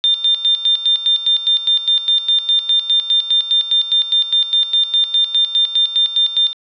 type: tone with tremolo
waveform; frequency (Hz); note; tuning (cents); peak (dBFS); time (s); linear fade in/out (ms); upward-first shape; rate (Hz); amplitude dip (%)
sine; 3600; A7; +39; -10; 0.04-6.53; 0; square; 4.9; 75
effects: resampled to 11025 Hz + 7-bit